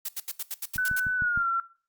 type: noise bursts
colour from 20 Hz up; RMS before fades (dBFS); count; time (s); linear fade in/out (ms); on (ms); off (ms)
blue; -32; 9; 0.05-0.999; 5; 37; 77
type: click train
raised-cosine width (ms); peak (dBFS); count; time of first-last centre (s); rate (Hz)
5; -25; 5; 0.76-1.375; 6.5
type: tone with pitch glide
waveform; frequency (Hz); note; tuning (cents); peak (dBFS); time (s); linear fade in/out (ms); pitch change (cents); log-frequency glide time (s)
sine; 1500 to 1359.7; F#6 to F6; +23 to -47; -23; 0.78-1.6; 2; -170; 1.16-1.48
effects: noise-tail reverb RT60 0.4 s tail -18 dB re dry + Opus 48 kbps